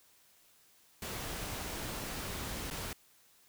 pink noise with dropouts, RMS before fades -40 dBFS, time 1.02-2.93 s, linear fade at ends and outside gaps 2 ms, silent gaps 2.702-2.71 s, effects white hiss -65 dBFS RMS until 3.48 s

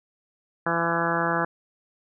harmonic tone with a mistuned harmonic, 168.3 Hz, E3, 36 cents sharp, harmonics 1 / 2 / 3 / 4 / 5 / 6 / 7 / 8 / 9 / 10, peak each -31 / -31 / -31 / -31 / -31 / -31 / -31 / -31 / -31 / -31 dBFS, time 0.66-1.45 s, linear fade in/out 5 ms, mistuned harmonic 9, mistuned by -17 cents, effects none

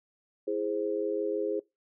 sine chord, E augmented, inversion none, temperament equal, 329.6 / 415.3 / 523.3 Hz, E4 / G#4 / B#4, 0 / 0 / 0 cents, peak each -34 / -30 / -34 dBFS, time 0.47-1.6 s, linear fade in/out 10 ms, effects noise-tail reverb RT60 0.2 s tail -22 dB re dry

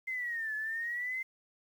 sine exponential two-way sweep, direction down then up, 2086 to 1713 to 2086 Hz, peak -33 dBFS, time 0.07-1.23 s, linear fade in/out 10 ms, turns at 0.55 s, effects 10-bit

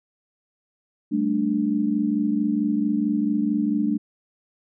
sine chord, G suspended second, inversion none, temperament just, 196 / 220.5 / 294 Hz, G3 / A3 / D4, 0 / +4 / +2 cents, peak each -27 / -23 / -23 dBFS, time 1.11-3.98 s, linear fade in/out 20 ms, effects none

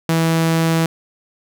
sawtooth tone, 163.6 Hz, E3, 13 cents flat, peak -10 dBFS, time 0.09-0.86 s, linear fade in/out 2 ms, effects none

